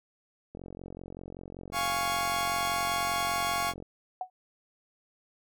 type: click train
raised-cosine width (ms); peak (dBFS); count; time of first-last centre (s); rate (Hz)
2; -29; 149; 0.55-3.824; 45.2
type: chord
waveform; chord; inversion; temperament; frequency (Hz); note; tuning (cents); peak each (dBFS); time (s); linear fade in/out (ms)
sawtooth; Db major; first; equal; 698.5 / 830.6 / 1108.7; F5 / Ab5 / Db6; 0 / 0 / 0; -28 / -31 / -27; 1.72-3.74; 50
type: tone with exponential decay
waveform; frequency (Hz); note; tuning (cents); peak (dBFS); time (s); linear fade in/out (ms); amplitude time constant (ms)
sine; 740; F#5; 0; -27; 4.21-4.3; 2; 19
effects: none